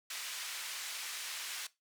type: band-pass noise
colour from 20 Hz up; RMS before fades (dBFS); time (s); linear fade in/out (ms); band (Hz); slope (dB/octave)
pink; -42; 0.1-1.67; 5; 1900 to 11000; 12
effects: noise-tail reverb RT60 0.2 s tail -18 dB re dry